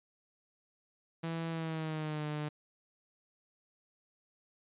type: tone with pitch glide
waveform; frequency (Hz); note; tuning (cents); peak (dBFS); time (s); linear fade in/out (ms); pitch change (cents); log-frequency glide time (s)
sawtooth; 164.81 to 150.26; E3 to D3; 0 to +40; -31; 1.23-2.49; 10; -160; 1.5-2.26
effects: resampled to 8000 Hz